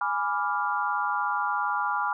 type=chord; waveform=sine; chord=G# diminished seventh; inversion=none; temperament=equal; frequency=830.6 / 987.8 / 1174.7 / 1396.9 Hz; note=G#5 / B5 / D6 / F6; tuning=0 / 0 / 0 / 0 cents; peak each=-30 dBFS; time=0.01-2.13 s; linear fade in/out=2 ms; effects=none